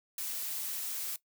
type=noise; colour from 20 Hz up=blue; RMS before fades=-37 dBFS; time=0.18-1.16 s; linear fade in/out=2 ms; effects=noise-tail reverb RT60 0.1 s tail -18 dB re dry